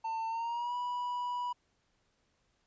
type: tone with pitch glide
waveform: triangle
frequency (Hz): 898 to 979.3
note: A5 to B5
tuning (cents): +35 to -15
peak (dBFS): -31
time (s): 0.04-1.53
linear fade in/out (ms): 10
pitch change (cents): +150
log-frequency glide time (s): 0.27-0.75
effects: pink hiss -75 dBFS RMS until 2.66 s + resampled to 16000 Hz